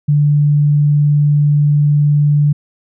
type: tone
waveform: sine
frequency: 146.83 Hz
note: D3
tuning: in tune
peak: -8 dBFS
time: 0.08-2.53 s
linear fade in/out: 10 ms
effects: none